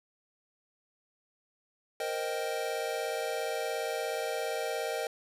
square chord, C minor seventh, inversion third, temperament equal, 466.2 / 523.3 / 622.3 / 784 Hz, Bb4 / C5 / Eb5 / G5, 0 / 0 / 0 / 0 cents, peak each -37 / -39 / -37 / -39 dBFS, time 2-5.07 s, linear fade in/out 2 ms, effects resampled to 32000 Hz

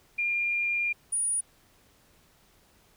sine tone pair in turn, 2403 / 9612 Hz, D7 / D9, +39 / +39 cents, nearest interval 2 octaves, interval 2400 cents, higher second, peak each -25 dBFS, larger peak neither, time 0.18-0.93 / 1.12-1.41 s, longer first, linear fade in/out 10 ms, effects pink hiss -62 dBFS RMS until 2.96 s

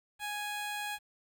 15% pulse tone, 830.6 Hz, G#5, in tune, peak -29 dBFS, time 0.19-0.99 s, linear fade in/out 50 ms, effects 10-bit

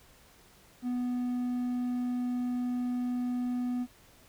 triangle tone, 246.9 Hz, B3, in tune, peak -27 dBFS, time 0.82-3.87 s, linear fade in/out 50 ms, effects pink hiss -59 dBFS RMS until 4.28 s

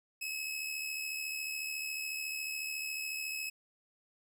sawtooth tone with amplitude modulation, 2575 Hz, E7, 41 cents flat, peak -31 dBFS, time 0.21-3.5 s, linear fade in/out 10 ms, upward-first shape sine, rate 74 Hz, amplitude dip 45%, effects none

